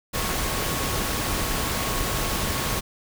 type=tone in noise; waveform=sine; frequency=1100 Hz; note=C#6; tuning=14 cents flat; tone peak=-36 dBFS; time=0.13-2.81 s; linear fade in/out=20 ms; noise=pink; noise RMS=-26 dBFS; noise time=0.13-2.81 s; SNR=-13 dB; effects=none